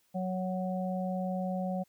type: harmonic tone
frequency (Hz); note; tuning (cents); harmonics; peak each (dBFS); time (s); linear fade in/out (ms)
185.1; F#3; +1; 1 / 3 / 4; -32 / -37 / -38; 0.14-1.84; 20
effects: white hiss -71 dBFS RMS until 1.88 s